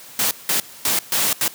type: noise bursts at uneven times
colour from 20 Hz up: white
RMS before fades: -19 dBFS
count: 5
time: 0.19-0.31 / 0.49-0.6 / 0.85-0.99 / 1.12-1.33 / 1.41-1.48 s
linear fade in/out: 2 ms
effects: white hiss -41 dBFS RMS until 1.54 s + high-pass 100 Hz 12 dB/octave